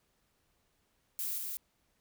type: noise with echo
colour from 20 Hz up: violet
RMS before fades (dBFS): -36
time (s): 1.19-1.38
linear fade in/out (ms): 0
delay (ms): 190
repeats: 1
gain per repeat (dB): -3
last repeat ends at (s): 1.57
effects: pink hiss -75 dBFS RMS until 2 s